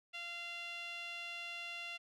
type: tone with band-pass filter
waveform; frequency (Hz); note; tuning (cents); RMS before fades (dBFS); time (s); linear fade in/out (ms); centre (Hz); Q
sawtooth; 690; F5; -21; -45; 0.13-1.98; 20; 2800; 3.5
effects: none